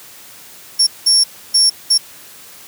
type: tone bursts at uneven times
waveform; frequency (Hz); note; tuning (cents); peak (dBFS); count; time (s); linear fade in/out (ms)
35% pulse; 5480; F8; -34; -6; 4; 0.79-0.87 / 1.06-1.24 / 1.54-1.7 / 1.9-1.98; 10
effects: white hiss -39 dBFS RMS until 2.67 s + high-pass 80 Hz 12 dB/octave